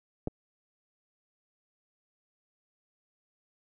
clicks, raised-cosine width 2 ms, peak -18 / -30 dBFS, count 2, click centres 0.274 / 0.281 s, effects none

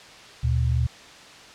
sine tone pair together, 75.5 / 119.85 Hz, D2 / A#2, +48 / +48 cents, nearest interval minor sixth, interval 800 cents, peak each -22 dBFS, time 0.43-0.87 s, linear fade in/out 10 ms, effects white hiss -45 dBFS RMS until 1.54 s + low-pass 5000 Hz 12 dB/octave

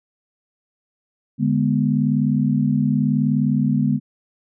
sine chord, G# diminished, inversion second, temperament equal, 146.83 / 207.7 / 246.9 Hz, D3 / G#3 / B3, 0 / 0 / 0 cents, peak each -20 dBFS, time 1.38-4 s, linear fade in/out 50 ms, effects none

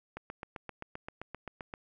click train, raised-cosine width 0.5 ms, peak -25 dBFS, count 13, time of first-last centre 0.17-1.739 s, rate 7.65 Hz, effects none

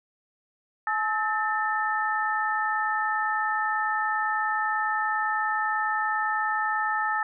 sine tone cluster, 856 / 1293 / 1786 Hz, A5 / E6 / A6, -48 / -34 / +25 cents, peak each -28 dBFS, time 0.87-7.23 s, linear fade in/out 2 ms, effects none

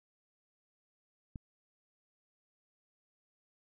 click, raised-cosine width 5 ms, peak -30 dBFS, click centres 1.358 s, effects none

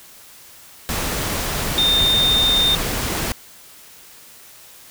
sine tone in noise, 3636 Hz, A#7, 44 cents flat, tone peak -14 dBFS, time 1.78-2.75 s, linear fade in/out 0 ms, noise pink, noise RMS -23 dBFS, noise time 0.89-3.32 s, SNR +6 dB, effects white hiss -44 dBFS RMS until 4.9 s

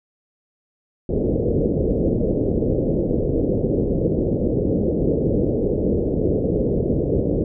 white low-pass noise, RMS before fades -20 dBFS, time 1.09-7.44 s, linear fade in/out 2 ms, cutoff 520 Hz, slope 48 dB/octave, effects none

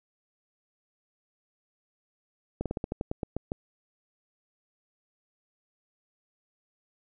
slowing click train, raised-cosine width 2 ms, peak -17 dBFS, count 11, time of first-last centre 2.61-3.519 s, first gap 47 ms, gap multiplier 1.14, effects none

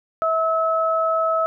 sine tone pair together, 648.9 / 1294 Hz, E5 / E6, -27 / -32 cents, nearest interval octave, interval 1195 cents, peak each -20 dBFS, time 0.22-1.46 s, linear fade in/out 0 ms, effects none

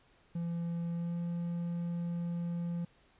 triangle tone with pitch glide, 169.8 to 171.67 Hz, F3 to F3, -48 to -29 cents, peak -31 dBFS, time 0.35-2.85 s, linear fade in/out 5 ms, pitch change +19 cents, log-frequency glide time 0.93-1.17 s, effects pink hiss -66 dBFS RMS until 3.19 s + resampled to 8000 Hz

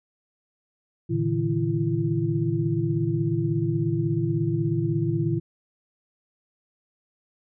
sine tone cluster, 114 / 143.2 / 159.7 / 336.9 Hz, A#2 / D3 / D#3 / E4, -38 / -43 / +45 / +38 cents, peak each -27 dBFS, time 1.09-5.4 s, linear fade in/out 20 ms, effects none

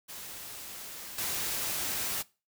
white noise with level steps, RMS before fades -43 / -33 dBFS, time 0.08-2.23 s, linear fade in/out 20 ms, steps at 1.18 s, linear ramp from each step 5 ms, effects noise-tail reverb RT60 0.3 s tail -21 dB re dry

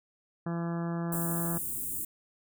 harmonic tone, 169.1 Hz, E3, 44 cents sharp, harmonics 1 / 2 / 3 / 4 / 5 / 6 / 7 / 8 / 9 / 10, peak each -31 / -38 / -46 / -43 / -47 / -48 / -47 / -50 / -54 / -51 dBFS, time 0.46-1.58 s, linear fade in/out 5 ms
white band-stop noise, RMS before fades -35 dBFS, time 1.12-2.05 s, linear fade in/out 5 ms, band 350 to 7900 Hz, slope 48 dB/octave
effects none

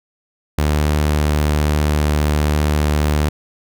sawtooth tone, 74.9 Hz, D2, 35 cents sharp, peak -10 dBFS, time 0.58-3.29 s, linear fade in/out 5 ms, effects none

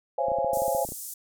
sine chord, Db major seventh, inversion third, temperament equal with one note detuned, 523.3 / 554.4 / 680.5 / 830.6 Hz, C5 / Db5 / F5 / Ab5, 0 / 0 / -45 / 0 cents, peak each -29 dBFS, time 0.18-0.85 s, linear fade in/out 5 ms
clicks, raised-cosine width 2 ms, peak -26 dBFS, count 12, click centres 0.284 / 0.318 / 0.386 / 0.446 / 0.533 / 0.572 / 0.62 / 0.681 / 0.749 / 0.851 / 0.889 / 0.921 s
pink band-pass noise, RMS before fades -38 dBFS, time 0.53-1.14 s, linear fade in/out 5 ms, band 7300 to 16000 Hz, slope 24 dB/octave
effects none

